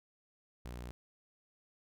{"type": "tone", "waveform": "sawtooth", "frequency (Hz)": 60.6, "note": "B1", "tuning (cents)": -32, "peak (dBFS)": -39, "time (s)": [0.65, 0.91], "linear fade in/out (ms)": 0, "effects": []}